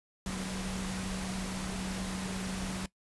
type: tone in noise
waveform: sine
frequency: 188.1 Hz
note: F#3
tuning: 29 cents sharp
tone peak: -36 dBFS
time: 0.26-2.86 s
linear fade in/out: 2 ms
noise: pink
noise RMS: -39 dBFS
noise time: 0.26-2.86 s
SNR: 0 dB
effects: noise-tail reverb RT60 0.1 s tail -19 dB re dry + resampled to 24000 Hz